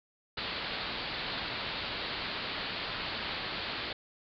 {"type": "low-pass noise", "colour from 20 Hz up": "white", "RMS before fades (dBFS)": -37, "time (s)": [0.37, 3.93], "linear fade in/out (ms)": 5, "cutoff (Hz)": 4600, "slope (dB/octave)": 96, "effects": []}